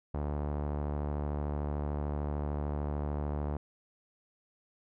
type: tone with low-pass filter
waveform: sawtooth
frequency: 73.42 Hz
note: D2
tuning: in tune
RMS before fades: -34 dBFS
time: 0.14-3.57 s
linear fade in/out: 5 ms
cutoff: 870 Hz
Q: 1.3
effects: none